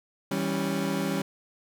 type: chord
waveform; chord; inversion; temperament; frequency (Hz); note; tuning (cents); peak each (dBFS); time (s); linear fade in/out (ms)
30% pulse; C# diminished; first; equal with one note detuned; 162.83 / 196 / 277.2; E3 / G3 / C#4; -21 / 0 / 0; -30 / -27 / -28; 0.31-1.22; 5
effects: none